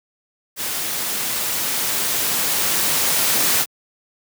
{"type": "noise with level ramp", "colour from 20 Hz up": "white", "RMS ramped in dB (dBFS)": [-25, -17], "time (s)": [0.56, 3.66], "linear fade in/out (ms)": 50, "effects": ["high-pass 100 Hz 12 dB/octave"]}